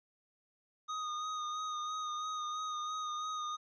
square tone with vibrato, 1239 Hz, D#6, 8 cents flat, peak -37 dBFS, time 0.88-3.57 s, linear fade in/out 20 ms, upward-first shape sine, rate 3 Hz, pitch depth 26 cents each way, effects resampled to 16000 Hz + 13-bit

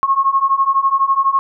sine beating tone pair, 1080 / 1092 Hz, C#6 / C#6, -45 / -26 cents, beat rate 12 Hz, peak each -16 / -14 dBFS, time 0.03-1.39 s, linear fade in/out 0 ms, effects none

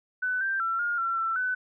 sine tone with pitch steps, 1500 / 1573 / 1349 / 1420 / 1356 / 1339 / 1504 Hz, F#6 / G6 / E6 / F6 / E6 / E6 / F#6, +23 / +6 / +40 / +28 / +49 / +27 / +28 cents, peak -25 dBFS, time 0.22-1.55 s, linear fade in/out 10 ms, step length 190 ms, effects none

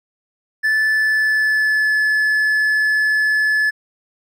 triangle tone with pitch glide, 1746 to 1723 Hz, A6 to A6, -14 to -37 cents, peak -12 dBFS, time 0.63-3.71 s, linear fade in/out 20 ms, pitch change -23 cents, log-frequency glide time 0.91-1.95 s, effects none

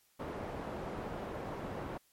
white low-pass noise, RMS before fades -41 dBFS, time 0.19-1.98 s, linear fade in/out 10 ms, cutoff 710 Hz, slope 12 dB/octave, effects white hiss -70 dBFS RMS until 2.12 s + MP3 64 kbps

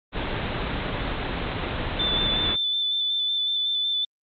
pink low-pass noise, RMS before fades -28 dBFS, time 0.12-2.57 s, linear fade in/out 50 ms, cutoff 3900 Hz, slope 96 dB/octave
sine tone with vibrato, 3520 Hz, A7, in tune, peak -22 dBFS, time 1.99-4.05 s, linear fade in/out 5 ms, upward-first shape square, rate 5.4 Hz, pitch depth 16 cents each way
effects Opus 24 kbps

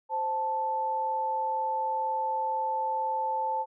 sine tone pair together, 523.3 / 879 Hz, C5 / A5, 0 / -2 cents, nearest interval major sixth, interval 898 cents, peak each -35 / -27 dBFS, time 0.09-3.66 s, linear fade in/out 50 ms, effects none

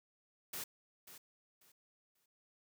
white noise with echo, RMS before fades -43 dBFS, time 0.53-0.64 s, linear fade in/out 5 ms, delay 540 ms, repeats 3, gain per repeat -12 dB, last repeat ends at 2.26 s, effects none

